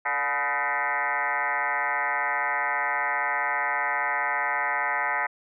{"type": "tone with frequency modulation", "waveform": "sine", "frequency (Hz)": 1396.9, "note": "F6", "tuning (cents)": 0, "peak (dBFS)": -23, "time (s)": [0.05, 5.27], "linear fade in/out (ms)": 10, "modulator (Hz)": 135, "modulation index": 5.1, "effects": []}